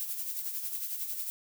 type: noise with tremolo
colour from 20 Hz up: violet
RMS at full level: -34 dBFS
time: 0-1.3 s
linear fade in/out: 0 ms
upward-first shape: sine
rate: 11 Hz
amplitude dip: 50%
effects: none